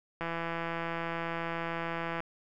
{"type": "click train", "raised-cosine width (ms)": 0.5, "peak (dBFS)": -20, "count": 334, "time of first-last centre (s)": [0.21, 2.204], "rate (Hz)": 167, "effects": []}